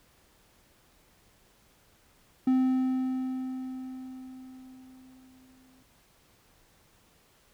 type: tone with exponential decay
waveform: triangle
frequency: 258.7 Hz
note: C4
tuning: 19 cents flat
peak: -18 dBFS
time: 2.47-5.83 s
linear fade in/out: 5 ms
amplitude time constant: 730 ms
effects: pink hiss -63 dBFS RMS until 7.53 s